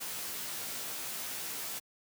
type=noise with comb filter; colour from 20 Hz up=white; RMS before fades=-39 dBFS; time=0-1.8 s; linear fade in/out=20 ms; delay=16 ms; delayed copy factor=-1; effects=high-pass 100 Hz 12 dB/octave